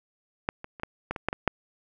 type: clicks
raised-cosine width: 0.5 ms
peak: -10 / -23 / -28 / -14 / -14 / -19 / -9 / -15 / -6 dBFS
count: 9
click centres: 0.489 / 0.644 / 0.798 / 0.834 / 1.11 / 1.162 / 1.286 / 1.329 / 1.477 s
effects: none